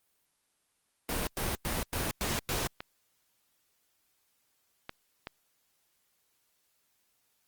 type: noise bursts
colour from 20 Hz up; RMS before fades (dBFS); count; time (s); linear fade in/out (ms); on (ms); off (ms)
pink; -32; 6; 1.09-2.67; 0; 180; 100
type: clicks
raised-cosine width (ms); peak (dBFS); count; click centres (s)
0.3; -22; 4; 2.034 / 2.805 / 4.894 / 5.271
effects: white hiss -74 dBFS RMS until 7.47 s + Opus 32 kbps